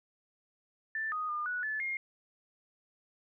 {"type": "tone with pitch steps", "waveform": "sine", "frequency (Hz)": [1768, 1244, 1209, 1471, 1735, 2132], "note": ["A6", "D#6", "D6", "F#6", "A6", "C7"], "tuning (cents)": [8, -1, 50, -11, -25, 32], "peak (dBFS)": -32, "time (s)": [0.95, 1.97], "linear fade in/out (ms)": 2, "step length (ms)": 170, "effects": []}